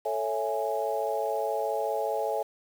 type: chord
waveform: sine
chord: A major seventh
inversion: none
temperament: equal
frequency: 440 / 554.4 / 659.3 / 830.6 Hz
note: A4 / C#5 / E5 / G#5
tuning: 0 / 0 / 0 / 0 cents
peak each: -32 dBFS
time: 0.05-2.43 s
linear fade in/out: 10 ms
effects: 8-bit